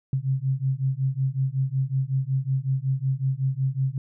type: beating tone pair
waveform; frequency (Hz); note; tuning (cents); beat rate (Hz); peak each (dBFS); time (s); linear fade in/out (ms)
sine; 130.81 / 136.21; C3 / C#3; 0 / -30; 5.4; -25; 0.13-3.98; 2
effects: none